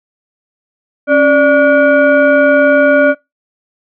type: tone with frequency modulation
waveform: sine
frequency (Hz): 587.3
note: D5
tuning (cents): 0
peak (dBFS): -5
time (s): 1.07-3.15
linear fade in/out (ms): 50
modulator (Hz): 862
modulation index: 0.99
effects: noise-tail reverb RT60 0.2 s tail -22 dB re dry